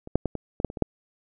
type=clicks; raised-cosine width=2 ms; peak=-25 / -6 / -12 / -17 / -16 / -9 / -23 / -21 / -6 dBFS; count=9; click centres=0.074 / 0.156 / 0.257 / 0.353 / 0.601 / 0.647 / 0.701 / 0.772 / 0.823 s; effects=none